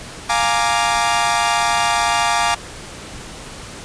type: chord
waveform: sawtooth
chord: Bb dominant seventh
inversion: second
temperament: equal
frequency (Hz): 698.5 / 830.6 / 932.3 / 1174.7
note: F5 / Ab5 / Bb5 / D6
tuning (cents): 0 / 0 / 0 / 0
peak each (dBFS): -17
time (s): 0.29-2.55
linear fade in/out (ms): 10
effects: pink hiss -34 dBFS RMS until 3.84 s + resampled to 22050 Hz